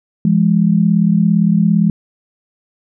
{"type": "tone pair together", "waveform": "sine", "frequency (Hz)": [170.12, 207.7], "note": ["F3", "G#3"], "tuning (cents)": [-45, 0], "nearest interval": "minor third", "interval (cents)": 345, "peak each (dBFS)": -12, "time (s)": [0.25, 1.9], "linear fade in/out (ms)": 2, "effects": []}